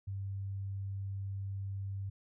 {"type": "tone", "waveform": "sine", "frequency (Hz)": 98, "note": "G2", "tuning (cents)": 0, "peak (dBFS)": -36, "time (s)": [0.07, 2.1], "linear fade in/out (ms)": 10, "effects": []}